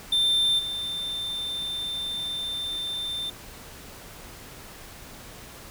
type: tone with level steps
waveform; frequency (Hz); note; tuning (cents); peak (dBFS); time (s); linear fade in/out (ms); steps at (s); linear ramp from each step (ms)
triangle; 3575; A7; +27; -18 / -27; 0.12-3.3; 5; 0.58; 20
effects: pink hiss -44 dBFS RMS until 5.7 s